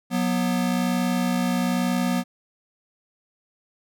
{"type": "tone pair together", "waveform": "square", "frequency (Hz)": [182.5, 243.6], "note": ["F#3", "B3"], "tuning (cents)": [-24, -24], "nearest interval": "perfect fourth", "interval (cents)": 500, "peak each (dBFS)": [-25, -24], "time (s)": [0.1, 2.24], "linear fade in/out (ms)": 50, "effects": []}